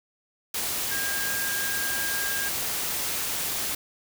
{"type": "tone in noise", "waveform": "sine", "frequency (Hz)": 1616, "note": "G#6", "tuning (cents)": -48, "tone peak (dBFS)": -30, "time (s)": [0.91, 2.49], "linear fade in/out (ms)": 5, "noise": "white", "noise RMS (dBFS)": -29, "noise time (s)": [0.54, 3.75], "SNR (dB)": -4, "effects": []}